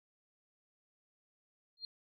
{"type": "tone with exponential growth", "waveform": "sine", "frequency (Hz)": 4200, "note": "C8", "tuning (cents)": 6, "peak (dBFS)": -36, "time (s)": [1.77, 1.85], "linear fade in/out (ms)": 2, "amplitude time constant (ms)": 17, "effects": []}